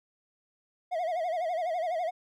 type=tone with vibrato; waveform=triangle; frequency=680 Hz; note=F5; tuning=46 cents flat; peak=-26 dBFS; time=0.91-2.11 s; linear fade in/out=20 ms; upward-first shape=sine; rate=12 Hz; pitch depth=130 cents each way; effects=none